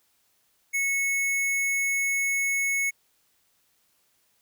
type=tone; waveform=square; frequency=2200 Hz; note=C#7; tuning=14 cents flat; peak=-24 dBFS; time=0.73-2.91 s; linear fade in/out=20 ms; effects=white hiss -68 dBFS RMS until 4.41 s